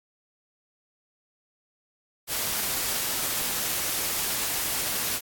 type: noise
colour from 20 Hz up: white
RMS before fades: -28 dBFS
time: 2.27-5.21 s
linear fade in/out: 50 ms
effects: AAC 64 kbps